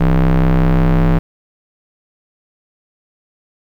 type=ring-modulated tone; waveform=square; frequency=65.41 Hz; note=C2; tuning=in tune; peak=-7 dBFS; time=0-1.19 s; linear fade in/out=10 ms; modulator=98.2 Hz; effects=low-pass 2000 Hz 12 dB/octave + 8-bit